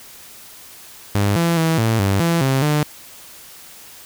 sawtooth tone with pitch steps, 101.5 / 168.7 / 162.4 / 112.4 / 98.2 / 168.2 / 133.8 / 149.7 Hz, G#2 / E3 / E3 / A2 / G2 / E3 / C3 / D3, -39 / +40 / -26 / +37 / +4 / +35 / +39 / +33 cents, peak -11 dBFS, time 1.15-2.83 s, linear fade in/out 0 ms, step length 210 ms, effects white hiss -41 dBFS RMS until 4.05 s

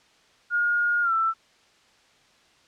sine tone with pitch glide, 1427 to 1331.4 Hz, F6 to E6, +37 to +17 cents, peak -20 dBFS, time 0.5-1.34 s, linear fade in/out 50 ms, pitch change -120 cents, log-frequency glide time 1.02-1.13 s, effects white hiss -59 dBFS RMS until 2.67 s + low-pass 5000 Hz 12 dB/octave

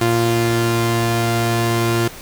sawtooth tone pair together, 116.06 / 347.8 Hz, A#2 / F4, -7 / -7 cents, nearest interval octave + perfect fifth, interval 1900 cents, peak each -14 dBFS, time 0.01-2.08 s, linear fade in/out 5 ms, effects pink hiss -36 dBFS RMS until 2.21 s

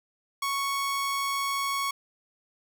sawtooth tone, 1108.7 Hz, C#6, in tune, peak -23 dBFS, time 0.42-1.91 s, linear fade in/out 5 ms, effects none

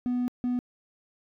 triangle tone bursts at uneven times, 246.9 Hz, B3, in tune, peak -22 dBFS, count 2, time 0.06-0.28 / 0.44-0.59 s, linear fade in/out 0 ms, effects tanh soft clip ceiling -19 dBFS

